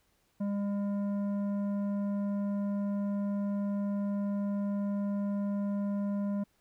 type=tone with tanh clipping; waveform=sine; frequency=201.8 Hz; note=G#3; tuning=49 cents flat; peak=-31 dBFS; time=0.4-6.44 s; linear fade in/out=10 ms; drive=10 dB; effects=pink hiss -72 dBFS RMS until 6.6 s